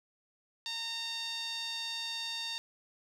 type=tone with band-pass filter; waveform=sawtooth; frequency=917 Hz; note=A#5; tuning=29 cents flat; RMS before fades=-38 dBFS; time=0.66-2.58 s; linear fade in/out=0 ms; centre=4100 Hz; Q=4.1; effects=none